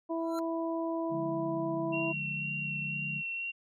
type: harmonic tone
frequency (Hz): 329.6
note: E4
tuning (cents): 0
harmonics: 1 / 2 / 3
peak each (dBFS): -32 / -35 / -39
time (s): 0.09-2.13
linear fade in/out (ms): 20
type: tone with exponential growth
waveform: square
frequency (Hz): 1352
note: E6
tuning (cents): +43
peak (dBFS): -37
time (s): 0.18-0.39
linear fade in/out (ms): 0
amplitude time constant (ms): 44
type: chord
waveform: sine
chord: D diminished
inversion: none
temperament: just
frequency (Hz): 146.83 / 176.2 / 211.4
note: D3 / F3 / Ab3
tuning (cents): 0 / +16 / +31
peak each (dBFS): -39 / -43 / -45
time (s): 1.09-3.23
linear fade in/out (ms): 50
type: tone with vibrato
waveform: sine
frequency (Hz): 2738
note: F7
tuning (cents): -35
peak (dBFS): -33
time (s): 1.92-3.52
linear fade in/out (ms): 20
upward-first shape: sine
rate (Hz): 2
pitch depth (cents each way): 14
effects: MP3 64 kbps